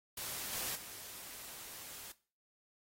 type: noise with level steps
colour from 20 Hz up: white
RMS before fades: -42 / -39 / -49 dBFS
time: 0.17-2.12 s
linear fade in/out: 5 ms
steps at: 0.52 / 0.75 s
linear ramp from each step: 10 ms
effects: noise-tail reverb RT60 0.4 s tail -19 dB re dry + AAC 48 kbps